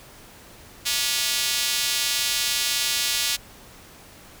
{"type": "tone with high-pass filter", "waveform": "square", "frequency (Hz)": 130.1, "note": "C3", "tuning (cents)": -9, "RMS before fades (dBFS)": -24, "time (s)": [0.85, 3.37], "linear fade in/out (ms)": 20, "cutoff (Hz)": 3500, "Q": 1.1, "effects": ["pink hiss -47 dBFS RMS until 4.4 s"]}